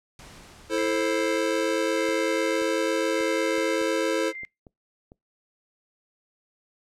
pink noise with exponential decay, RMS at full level -45 dBFS, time 0.19-4.15 s, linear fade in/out 1 ms, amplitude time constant 860 ms
square chord, A minor, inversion second, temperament just, 330 / 440 / 528 Hz, E4 / A4 / C5, +2 / 0 / +16 cents, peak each -28 dBFS, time 0.69-4.33 s, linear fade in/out 50 ms
sine tone with tremolo, 2093 Hz, C7, in tune, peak -34 dBFS, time 0.78-4.45 s, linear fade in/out 0 ms, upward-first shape square, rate 0.84 Hz, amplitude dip 45%
clicks, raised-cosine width 2 ms, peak -34 dBFS, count 8, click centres 2.088 / 2.619 / 3.207 / 3.582 / 3.815 / 4.434 / 4.668 / 5.119 s
effects noise-tail reverb RT60 0.2 s tail -24 dB re dry + low-pass 9000 Hz 12 dB/octave

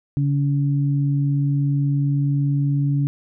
sine tone pair together, 141.8 / 283.2 Hz, C#3 / C#4, +40 / +37 cents, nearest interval octave, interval 1197 cents, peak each -17 / -26 dBFS, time 0.17-3.07 s, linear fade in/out 0 ms, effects none

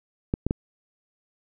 clicks, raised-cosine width 3 ms, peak -10 dBFS, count 3, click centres 0.339 / 0.466 / 0.509 s, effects none

